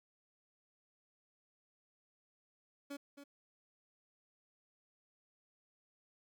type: tone with echo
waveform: 30% pulse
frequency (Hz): 282.9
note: C#4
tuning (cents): +35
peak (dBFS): -40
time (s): 2.9-2.97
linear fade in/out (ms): 10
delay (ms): 270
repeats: 1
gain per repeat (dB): -9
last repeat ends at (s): 3.24
effects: none